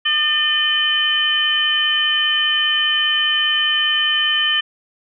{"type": "harmonic tone with a mistuned harmonic", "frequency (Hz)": 610, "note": "D#5", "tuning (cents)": -34, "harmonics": [2, 3, 4, 5], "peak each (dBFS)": [-28, -20, -28, -16], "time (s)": [0.05, 4.61], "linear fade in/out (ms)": 10, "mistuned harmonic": 3, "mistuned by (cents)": -31, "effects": []}